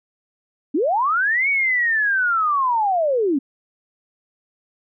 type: linear two-way sweep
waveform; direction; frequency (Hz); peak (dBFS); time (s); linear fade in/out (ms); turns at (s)
sine; up then down; 254.1 to 2265 to 254.1; -16; 0.74-3.39; 10; 1.49
effects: none